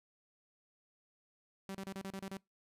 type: tone bursts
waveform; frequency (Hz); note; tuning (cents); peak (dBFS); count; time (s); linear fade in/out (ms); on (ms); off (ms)
sawtooth; 193.5; G3; -22; -37; 8; 1.69-2.37; 0; 57; 32
effects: noise-tail reverb RT60 0.2 s tail -24 dB re dry + resampled to 32000 Hz